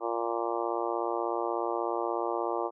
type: harmonic tone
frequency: 116.54 Hz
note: A#2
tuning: in tune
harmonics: 3 / 4 / 5 / 6 / 7 / 8 / 9 / 10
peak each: -34 / -35 / -36 / -37 / -37 / -38 / -39 / -39 dBFS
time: 0-2.71 s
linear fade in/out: 50 ms
effects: none